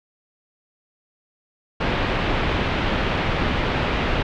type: low-pass noise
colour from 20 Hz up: pink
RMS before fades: -22 dBFS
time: 1.8-4.23 s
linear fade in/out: 10 ms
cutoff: 3300 Hz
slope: 24 dB/octave
effects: none